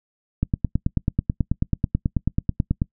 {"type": "click train", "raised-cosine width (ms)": 5, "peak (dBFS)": -7, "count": 23, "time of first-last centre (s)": [0.43, 2.819], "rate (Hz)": 9.21, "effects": ["noise-tail reverb RT60 0.1 s tail -24 dB re dry"]}